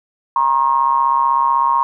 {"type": "ring-modulated tone", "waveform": "triangle", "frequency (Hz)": 68, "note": "C#2", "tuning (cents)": -33, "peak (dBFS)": -7, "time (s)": [0.36, 1.83], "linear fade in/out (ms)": 0, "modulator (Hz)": 1010, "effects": []}